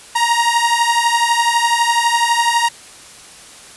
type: beating tone pair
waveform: sawtooth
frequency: 932.3 / 944.3 Hz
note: A#5 / A#5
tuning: 0 / +22 cents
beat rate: 12 Hz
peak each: -12 dBFS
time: 0.15-2.69 s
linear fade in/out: 10 ms
effects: white hiss -39 dBFS RMS until 3.76 s + resampled to 24000 Hz